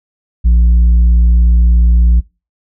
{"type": "tone with tanh clipping", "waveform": "sine", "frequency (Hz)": 58.4, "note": "A#1", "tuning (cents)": 4, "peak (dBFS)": -6, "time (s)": [0.44, 2.21], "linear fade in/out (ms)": 20, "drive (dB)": 4, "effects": ["noise-tail reverb RT60 0.3 s tail -24 dB re dry"]}